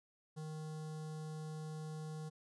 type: tone with notch filter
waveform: square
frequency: 155.56 Hz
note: D#3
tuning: in tune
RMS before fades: -45 dBFS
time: 0.36-2.3 s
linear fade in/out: 20 ms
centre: 2300 Hz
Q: 0.81
effects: resampled to 24000 Hz